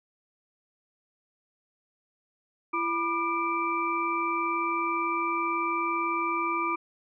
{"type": "tone cluster", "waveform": "sine", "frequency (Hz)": [337.3, 980, 1198, 2336], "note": ["E4", "B5", "D6", "D7"], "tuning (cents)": [40, -14, 34, -10], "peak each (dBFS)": [-33, -33, -28, -33], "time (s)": [2.73, 6.76], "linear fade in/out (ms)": 10, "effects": []}